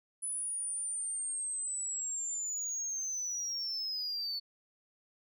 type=linear sweep; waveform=sine; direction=down; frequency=10010 to 4435 Hz; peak=-32 dBFS; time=0.22-4.4 s; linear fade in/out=20 ms; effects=tanh soft clip ceiling -32 dBFS